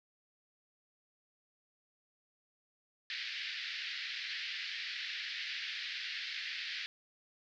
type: band-pass noise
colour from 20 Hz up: pink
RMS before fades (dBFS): -41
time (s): 3.1-6.86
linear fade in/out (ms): 0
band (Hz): 1700 to 4800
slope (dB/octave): 48
effects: none